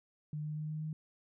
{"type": "tone with pitch steps", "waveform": "sine", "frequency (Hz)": [151, 152.14, 153.28, 154.44, 155.6], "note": ["D3", "D#3", "D#3", "D#3", "D#3"], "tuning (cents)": [48, -39, -26, -13, 0], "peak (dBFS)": -36, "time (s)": [0.33, 0.93], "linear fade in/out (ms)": 2, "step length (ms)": 120, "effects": []}